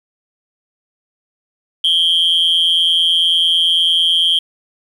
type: tone with amplitude modulation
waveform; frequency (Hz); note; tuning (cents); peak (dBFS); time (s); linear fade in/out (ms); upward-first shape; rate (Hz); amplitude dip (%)
sine; 3189; G7; +29; -5; 1.84-4.39; 5; sine; 169; 90
effects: tanh soft clip ceiling -6 dBFS + 7-bit